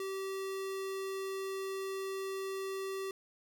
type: tone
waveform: square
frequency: 386.1 Hz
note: G4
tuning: 26 cents flat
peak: -37 dBFS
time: 0-3.11 s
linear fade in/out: 2 ms
effects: none